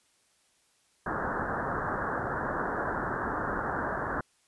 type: low-pass noise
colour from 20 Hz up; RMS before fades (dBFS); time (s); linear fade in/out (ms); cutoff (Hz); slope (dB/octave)
white; -32; 1.06-4.21; 5; 1700; 96
effects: white hiss -68 dBFS RMS until 4.47 s + resampled to 24000 Hz